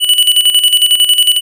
square tone with tremolo, 2960 Hz, F#7, in tune, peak -5 dBFS, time 0-1.41 s, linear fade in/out 50 ms, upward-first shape square, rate 11 Hz, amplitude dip 65%, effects none

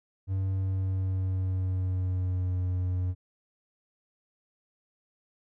triangle tone with pitch glide, 95.6 to 91.07 Hz, G2 to F#2, -43 to -27 cents, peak -24 dBFS, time 0.27-3.15 s, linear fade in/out 50 ms, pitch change -84 cents, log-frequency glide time 0.49-2.59 s, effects none

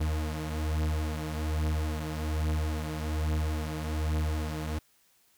40% pulse beating tone pair, 77 / 78.2 Hz, D#2 / D#2, -17 / +9 cents, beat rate 1.2 Hz, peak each -29 / -33 dBFS, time 0-4.79 s, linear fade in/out 10 ms, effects white hiss -66 dBFS RMS until 5.37 s

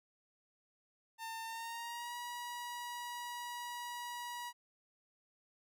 sawtooth tone with pitch glide, 900 to 964.6 Hz, A5 to B5, +39 to -41 cents, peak -38 dBFS, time 1.18-4.53 s, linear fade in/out 50 ms, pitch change +120 cents, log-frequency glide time 1.43-2.16 s, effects none

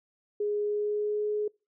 sine tone with pitch glide, 415.3 to 420.6 Hz, G#4 to G#4, 0 to +22 cents, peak -26 dBFS, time 0.4-1.48 s, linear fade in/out 5 ms, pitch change +22 cents, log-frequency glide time 0.61-1.27 s, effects noise-tail reverb RT60 0.3 s tail -26 dB re dry

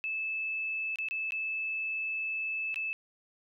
sine tone with dropouts, 2618 Hz, E7, 13 cents flat, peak -31 dBFS, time 0.04-2.93 s, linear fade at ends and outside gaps 0 ms, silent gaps 0.958-0.986 / 1.086-1.11 / 1.307-1.321 / 2.743-2.759 s, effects none

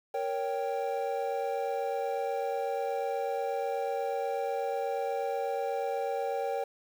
triangle chord, G diminished, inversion first, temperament equal, 466.2 / 554.4 / 784 Hz, Bb4 / Db5 / G5, 0 / 0 / 0 cents, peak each -32 dBFS, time 0.14-6.64 s, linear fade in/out 5 ms, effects 9-bit

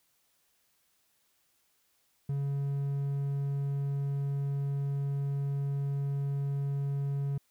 triangle tone, 140 Hz, C#3, 18 cents sharp, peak -27 dBFS, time 2.29-7.38 s, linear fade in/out 5 ms, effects white hiss -72 dBFS RMS until 7.5 s

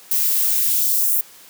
violet noise with high-pass filter sweep, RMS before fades -18 dBFS, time 0.11-1.21 s, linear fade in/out 5 ms, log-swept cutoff 340 to 11000 Hz, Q 1, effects white hiss -45 dBFS RMS until 1.49 s + high-pass 150 Hz 12 dB/octave

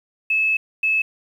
sine tone pair in turn, 2600 / 2600 Hz, E7 / E7, -24 / -24 cents, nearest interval unison, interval 0 cents, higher neither, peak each -16 dBFS, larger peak neither, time 0.3-0.57 / 0.83-1.02 s, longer first, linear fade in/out 5 ms, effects 8-bit

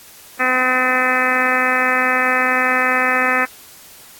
harmonic tone, 255 Hz, C4, 44 cents flat, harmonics 1 / 2 / 3 / 4 / 5 / 6 / 7 / 8 / 9 / 10, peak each -26 / -24 / -24 / -27 / -20 / -24 / -19 / -22 / -27 / -25 dBFS, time 0.39-3.46 s, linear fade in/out 20 ms, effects white hiss -42 dBFS RMS until 4.19 s + AAC 64 kbps

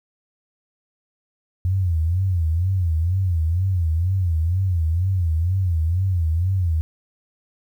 sine tone with vibrato, 87.31 Hz, F2, in tune, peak -17 dBFS, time 1.65-6.81 s, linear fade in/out 0 ms, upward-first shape sine, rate 2.1 Hz, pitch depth 170 cents each way, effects 9-bit

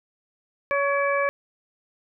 harmonic tone with a mistuned harmonic, 562 Hz, C#5, 24 cents sharp, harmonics 1 / 2 / 3 / 4, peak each -23 / -26 / -28 / -29 dBFS, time 0.71-1.29 s, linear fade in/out 0 ms, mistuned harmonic 4, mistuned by +43 cents, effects none

